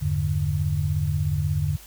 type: tone cluster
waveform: sine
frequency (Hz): 83.8 / 100.4 / 146.3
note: E2 / G2 / D3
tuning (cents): +29 / +42 / -6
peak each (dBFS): -26 / -27 / -24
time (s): 0.01-1.77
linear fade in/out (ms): 20
effects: added 50 Hz sine -48 dBFS peak until 1.86 s + white hiss -47 dBFS RMS until 1.86 s